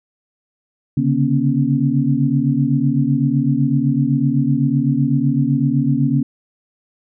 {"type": "tone cluster", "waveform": "sine", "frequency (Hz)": [137.5, 145.4, 238.8, 276.7], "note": ["C#3", "D3", "A#3", "C#4"], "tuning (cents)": [-14, -17, 42, -3], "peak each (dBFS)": -19, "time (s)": [0.97, 6.23], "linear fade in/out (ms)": 5, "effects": []}